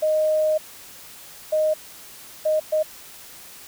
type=tone bursts at uneven times; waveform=sine; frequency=620 Hz; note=D#5; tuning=6 cents flat; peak=-17 dBFS; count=4; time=0.02-0.58 / 1.52-1.74 / 2.45-2.6 / 2.72-2.83 s; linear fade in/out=10 ms; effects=white hiss -43 dBFS RMS until 3.67 s